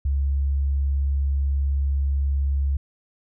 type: tone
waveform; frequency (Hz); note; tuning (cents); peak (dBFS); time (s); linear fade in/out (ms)
sine; 69.3; C#2; 0; -19; 0.05-2.77; 5
effects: none